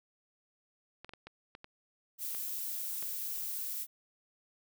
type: clicks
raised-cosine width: 0.3 ms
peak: -31 dBFS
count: 8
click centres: 1.046 / 1.093 / 1.136 / 1.27 / 1.551 / 1.644 / 2.348 / 3.026 s
type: noise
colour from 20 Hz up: violet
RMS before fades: -38 dBFS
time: 2.18-3.87 s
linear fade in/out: 50 ms
effects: none

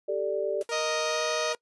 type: chord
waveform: sine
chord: G suspended second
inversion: none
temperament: just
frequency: 392 / 441 / 588 Hz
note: G4 / A4 / D5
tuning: 0 / +4 / +2 cents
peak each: -31 / -31 / -29 dBFS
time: 0.08-0.63 s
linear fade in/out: 10 ms
type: noise with exponential decay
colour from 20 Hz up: white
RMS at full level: -41 dBFS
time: 0.61-0.69 s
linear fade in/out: 1 ms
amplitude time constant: 16 ms
type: tone with pitch glide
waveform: sawtooth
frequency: 467.9 to 475.3 Hz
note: A#4 to A#4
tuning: +6 to +34 cents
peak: -28 dBFS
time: 0.69-1.55 s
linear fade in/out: 2 ms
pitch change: +28 cents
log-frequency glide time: 1.03-1.24 s
type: harmonic tone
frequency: 622.3 Hz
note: D#5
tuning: in tune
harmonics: 1 / 2 / 3 / 4 / 5 / 6 / 7 / 8 / 9 / 10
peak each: -30 / -34 / -39 / -37 / -42 / -38 / -39 / -42 / -43 / -39 dBFS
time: 0.71-1.54 s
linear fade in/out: 20 ms
effects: noise-tail reverb RT60 0.1 s tail -24 dB re dry + resampled to 24000 Hz

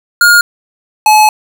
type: tone pair in turn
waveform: square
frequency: 1424 / 855.8 Hz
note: F6 / A5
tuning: +33 / -48 cents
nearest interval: major sixth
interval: 881 cents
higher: first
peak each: -4 dBFS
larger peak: neither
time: 0.21-0.41 / 1.06-1.29 s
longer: second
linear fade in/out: 2 ms
effects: none

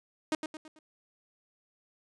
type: tone with echo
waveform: sawtooth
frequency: 311.1 Hz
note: D#4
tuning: in tune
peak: -23 dBFS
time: 0.32-0.35 s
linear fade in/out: 2 ms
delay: 110 ms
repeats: 4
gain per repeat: -7 dB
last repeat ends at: 0.79 s
effects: resampled to 22050 Hz

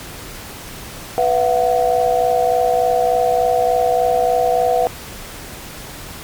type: chord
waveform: sine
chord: B suspended fourth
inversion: none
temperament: equal with one note detuned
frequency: 493.9 / 676.6 / 740 Hz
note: B4 / E5 / F#5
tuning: 0 / +45 / 0 cents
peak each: -17 dBFS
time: 1.18-4.87 s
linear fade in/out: 0 ms
effects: pink hiss -33 dBFS RMS until 6.23 s + MP3 96 kbps

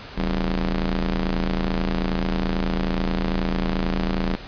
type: ring-modulated tone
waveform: sawtooth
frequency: 82.41 Hz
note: E2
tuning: in tune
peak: -14 dBFS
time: 0.17-4.36 s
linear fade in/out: 10 ms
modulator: 109 Hz
effects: pink hiss -39 dBFS RMS until 4.47 s + resampled to 11025 Hz

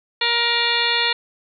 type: harmonic tone with a mistuned harmonic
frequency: 471.2 Hz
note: A#4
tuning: 19 cents sharp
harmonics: 1 / 2 / 3 / 4 / 5 / 6 / 7 / 8 / 9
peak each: -30 / -26 / -29 / -24 / -25 / -26 / -24 / -28 / -24 dBFS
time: 0.21-1.13 s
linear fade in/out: 5 ms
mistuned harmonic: 7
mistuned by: +89 cents
effects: none

